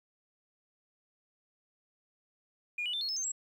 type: tone with pitch steps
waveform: sine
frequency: 2432 / 2943 / 3561 / 4308 / 5213 / 6308 / 7632 Hz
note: D#7 / F#7 / A7 / C8 / E8 / G8 / A#8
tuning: -40 / -10 / +20 / +50 / -20 / +10 / +40 cents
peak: -31 dBFS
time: 2.78-3.319 s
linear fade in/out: 5 ms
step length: 77 ms
effects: tanh soft clip ceiling -27 dBFS + 11-bit